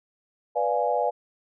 sine chord, B diminished seventh, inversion none, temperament equal with one note detuned, 493.9 / 587.3 / 698.5 / 834.5 Hz, B4 / D5 / F5 / Ab5, 0 / 0 / 0 / +8 cents, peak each -27 dBFS, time 0.55-1.11 s, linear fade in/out 20 ms, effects none

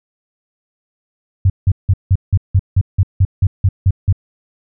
sine tone bursts, 95 Hz, F#2, 46 cents sharp, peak -7 dBFS, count 13, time 1.45-4.127 s, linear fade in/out 5 ms, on 49 ms, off 170 ms, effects none

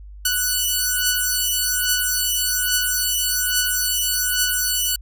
5% pulse beating tone pair, 1481 / 1482.2 Hz, F#6 / F#6, +1 / +3 cents, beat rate 1.2 Hz, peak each -10 dBFS, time 0.25-4.96 s, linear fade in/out 5 ms, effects added 50 Hz sine -36 dBFS peak until 5.01 s

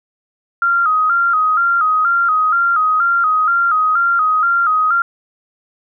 sine tone with vibrato, 1318.5 Hz, E6, in tune, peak -11 dBFS, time 0.62-5.02 s, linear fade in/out 2 ms, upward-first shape square, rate 2.1 Hz, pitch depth 84 cents each way, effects none

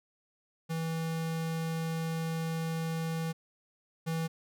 square tone pair in turn, 163 / 163 Hz, E3 / E3, -19 / -19 cents, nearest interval unison, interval 0 cents, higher neither, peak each -32 / -31 dBFS, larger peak second, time 0.69-3.33 / 4.06-4.28 s, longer first, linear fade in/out 20 ms, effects none

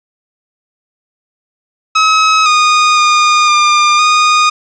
sawtooth tone with pitch steps, 1280 / 1232 / 1221 / 1203 / 1231 Hz, D#6 / D#6 / D#6 / D6 / D#6, +49 / -17 / -33 / +41 / -19 cents, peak -3 dBFS, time 1.95-4.5 s, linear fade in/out 10 ms, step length 510 ms, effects resampled to 16000 Hz + 7-bit

